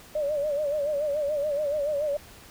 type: tone with vibrato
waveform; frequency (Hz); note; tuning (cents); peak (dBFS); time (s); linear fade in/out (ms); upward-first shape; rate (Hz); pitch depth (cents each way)
sine; 587.3; D5; 0; -24; 0.15-2.17; 5; sine; 7; 84
effects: pink hiss -49 dBFS RMS until 2.5 s